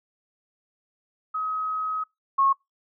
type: tone pair in turn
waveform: sine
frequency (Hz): 1270 / 1090.3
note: D#6 / C#6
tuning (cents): +35 / -29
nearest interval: minor third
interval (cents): 264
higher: first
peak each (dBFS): -25 / -17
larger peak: second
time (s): 1.34-2.04 / 2.38-2.53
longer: first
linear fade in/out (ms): 10
effects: noise-tail reverb RT60 0.2 s tail -25 dB re dry